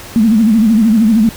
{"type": "tone with vibrato", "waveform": "sine", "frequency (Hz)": 220.8, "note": "A3", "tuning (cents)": 6, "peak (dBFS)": -6, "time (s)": [0.16, 1.29], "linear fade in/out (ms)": 0, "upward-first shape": "sine", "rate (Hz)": 13, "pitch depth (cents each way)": 110, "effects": ["pink hiss -31 dBFS RMS until 1.36 s"]}